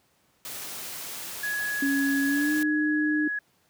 white noise, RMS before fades -37 dBFS, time 0.45-2.63 s, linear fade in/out 0 ms
sine tone, 1677 Hz, G#6, 16 cents sharp, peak -27 dBFS, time 1.43-3.39 s, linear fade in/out 5 ms
sine tone with pitch glide, 277.2 to 304 Hz, C#4 to D#4, 0 to -40 cents, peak -23 dBFS, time 1.82-3.28 s, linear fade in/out 5 ms, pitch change +160 cents, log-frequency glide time 2.26-2.55 s
effects pink hiss -66 dBFS RMS until 3.69 s + high-pass 100 Hz 12 dB/octave

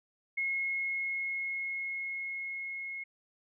sine tone with level ramp, 2166 Hz, C#7, 41 cents flat, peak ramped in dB -29 to -37 dBFS, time 0.37-3.04 s, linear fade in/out 10 ms, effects none

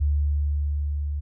sine tone with level ramp, 72.9 Hz, D2, 12 cents flat, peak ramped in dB -18 to -25 dBFS, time 0-1.21 s, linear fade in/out 20 ms, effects none

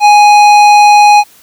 sine tone with tanh clipping, 830.6 Hz, G#5, in tune, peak -3 dBFS, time 0-1.24 s, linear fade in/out 50 ms, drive 15 dB, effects white hiss -42 dBFS RMS until 1.42 s

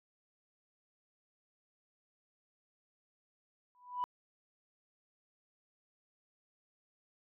sine tone with exponential growth, 987.8 Hz, B5, in tune, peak -28 dBFS, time 3.75-4.04 s, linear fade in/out 0 ms, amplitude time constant 62 ms, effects tanh soft clip ceiling -28 dBFS

